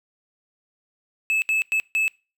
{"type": "tone bursts at uneven times", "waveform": "triangle", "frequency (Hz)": 2607, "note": "E7", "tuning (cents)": -20, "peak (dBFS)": -17, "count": 4, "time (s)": [[1.3, 1.42], [1.49, 1.62], [1.72, 1.8], [1.95, 2.08]], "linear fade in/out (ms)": 0, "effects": ["noise-tail reverb RT60 0.3 s tail -23 dB re dry"]}